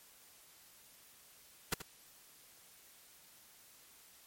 pink noise with echo, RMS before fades -31 dBFS, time 1.72-1.74 s, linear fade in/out 5 ms, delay 80 ms, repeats 1, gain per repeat -12 dB, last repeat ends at 1.82 s, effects white hiss -61 dBFS RMS until 4.26 s + MP3 64 kbps

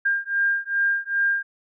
sine beating tone pair, 1602 / 1604.5 Hz, G6 / G6, +37 / +40 cents, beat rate 2.5 Hz, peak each -23 / -23 dBFS, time 0.05-1.43 s, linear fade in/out 10 ms, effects none

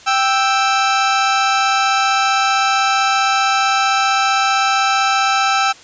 sawtooth tone pair together, 784 / 1318.5 Hz, G5 / E6, 0 / 0 cents, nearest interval major sixth, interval 900 cents, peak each -12 dBFS, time 0.06-5.73 s, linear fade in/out 20 ms, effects white hiss -41 dBFS RMS until 5.83 s + resampled to 16000 Hz

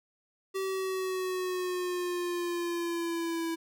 square exponential sweep, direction down, 385.5 to 329 Hz, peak -31 dBFS, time 0.54-3.56 s, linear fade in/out 20 ms, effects none

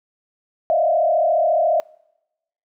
sine tone with frequency modulation, 655 Hz, E5, 11 cents flat, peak -14 dBFS, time 0.7-1.8 s, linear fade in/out 0 ms, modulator 34.3 Hz, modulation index 1.5, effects noise-tail reverb RT60 0.9 s tail -26 dB re dry

